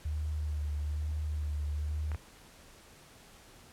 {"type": "tone with vibrato", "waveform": "sine", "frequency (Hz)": 75.2, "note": "D2", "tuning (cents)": 42, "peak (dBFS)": -31, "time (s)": [0.05, 2.16], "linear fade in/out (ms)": 5, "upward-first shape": "sine", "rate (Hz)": 1.1, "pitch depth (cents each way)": 30}
{"type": "clicks", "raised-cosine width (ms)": 0.5, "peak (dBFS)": -29, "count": 2, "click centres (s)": [2.117, 2.147]}
{"effects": ["pink hiss -56 dBFS RMS until 3.72 s", "low-pass 12000 Hz 12 dB/octave"]}